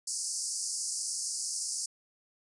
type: band-pass noise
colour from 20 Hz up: white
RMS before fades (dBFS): -35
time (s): 0.07-1.86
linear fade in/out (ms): 5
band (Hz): 4700 to 10000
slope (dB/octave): 96
effects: resampled to 24000 Hz